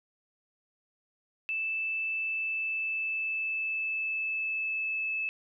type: tone with pitch glide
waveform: sine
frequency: 2637 to 2611 Hz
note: E7 to E7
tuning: 0 to -17 cents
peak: -29 dBFS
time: 1.49-5.29 s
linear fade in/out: 0 ms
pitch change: -17 cents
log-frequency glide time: 2.19-5.12 s
effects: none